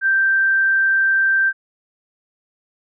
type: tone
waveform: sine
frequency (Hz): 1568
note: G6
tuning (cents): 0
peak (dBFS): -13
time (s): 0.01-1.53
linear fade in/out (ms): 50
effects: none